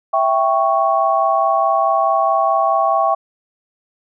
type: chord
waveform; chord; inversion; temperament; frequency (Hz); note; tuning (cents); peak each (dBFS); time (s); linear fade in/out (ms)
sine; C# diminished; first; equal; 659.3 / 784 / 1108.7; E5 / G5 / C#6; 0 / 0 / 0; -17; 0.13-3.15; 10
effects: none